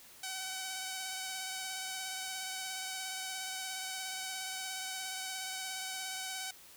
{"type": "tone with vibrato", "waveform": "5% pulse", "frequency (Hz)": 757, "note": "F#5", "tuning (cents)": 39, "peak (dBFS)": -26, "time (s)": [0.23, 6.51], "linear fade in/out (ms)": 5, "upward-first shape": "triangle", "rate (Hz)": 17, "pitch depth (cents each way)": 24, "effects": ["white hiss -56 dBFS RMS until 6.76 s"]}